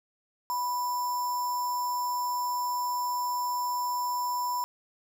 sine tone with sample-and-hold, 985 Hz, B5, 5 cents flat, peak -27 dBFS, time 0.5-4.64 s, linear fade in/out 0 ms, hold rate 6300 Hz, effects none

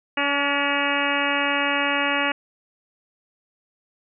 harmonic tone with a mistuned harmonic, 284.5 Hz, C#4, 45 cents sharp, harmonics 1 / 2 / 3 / 4 / 5 / 6 / 7 / 8 / 9 / 10, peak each -29 / -29 / -29 / -29 / -29 / -29 / -29 / -29 / -29 / -29 dBFS, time 0.17-2.32 s, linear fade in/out 5 ms, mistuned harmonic 7, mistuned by -39 cents, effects none

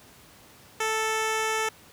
10% pulse tone with low-pass filter, 440 Hz, A4, in tune, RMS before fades -27 dBFS, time 0.8-1.69 s, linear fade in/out 5 ms, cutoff 9700 Hz, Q 0.99, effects pink hiss -52 dBFS RMS until 1.92 s + high-pass 80 Hz 12 dB/octave

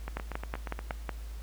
two click trains, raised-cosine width 0.5 ms, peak -18 / -22 dBFS, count 6 / 8, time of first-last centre 0.17-1.093 / 0.08-0.909 s, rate 5.42 / 8.44 Hz, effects added 54 Hz sine -38 dBFS peak until 1.42 s + pink hiss -55 dBFS RMS until 1.42 s

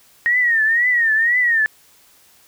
sine tone with vibrato, 1864.7 Hz, A#6, in tune, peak -13 dBFS, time 0.26-1.66 s, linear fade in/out 0 ms, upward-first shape triangle, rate 2 Hz, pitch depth 140 cents each way, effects white hiss -52 dBFS RMS until 2.47 s

